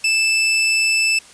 sawtooth tone, 2637 Hz, E7, in tune, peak -11 dBFS, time 0.04-1.19 s, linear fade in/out 5 ms, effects white hiss -44 dBFS RMS until 1.33 s + resampled to 22050 Hz

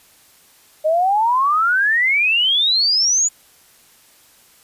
sine exponential sweep, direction up, 606 to 7020 Hz, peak -13 dBFS, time 0.84-3.29 s, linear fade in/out 20 ms, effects white hiss -51 dBFS RMS until 4.63 s + resampled to 32000 Hz

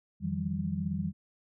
sine tone cluster, 86.5 / 157.5 / 172.5 / 194.9 Hz, F2 / D#3 / F3 / G3, -16 / +21 / -21 / -10 cents, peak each -38 / -36 / -36 / -33 dBFS, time 0.2-1.13 s, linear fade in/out 50 ms, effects none

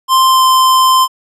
square tone with pitch glide, 1046.5 to 1038.7 Hz, C6 to C6, 0 to -13 cents, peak -7 dBFS, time 0.08-1.08 s, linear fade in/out 50 ms, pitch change -13 cents, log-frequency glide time 0.28-0.44 s, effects resampled to 32000 Hz

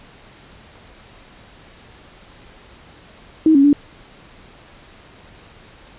sine tone with pitch steps, 316.3 / 277.2 / 288.6 Hz, D#4 / C#4 / D4, +29 / 0 / -30 cents, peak -8 dBFS, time 3.46-3.73 s, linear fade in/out 2 ms, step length 90 ms, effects pink hiss -45 dBFS RMS until 5.98 s + resampled to 8000 Hz

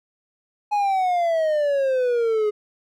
triangle exponential sweep, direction down, 842 to 415.3 Hz, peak -16 dBFS, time 0.71-2.51 s, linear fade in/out 20 ms, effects none

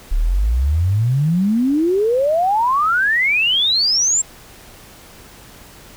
sine exponential sweep, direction up, 34 to 7600 Hz, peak -13 dBFS, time 0.11-4.22 s, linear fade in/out 10 ms, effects pink hiss -42 dBFS RMS until 5.96 s

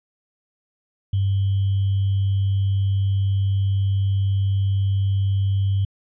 sine tone with sample-and-hold, 98 Hz, G2, in tune, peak -17 dBFS, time 1.13-5.85 s, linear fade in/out 5 ms, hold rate 3150 Hz, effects resampled to 11025 Hz

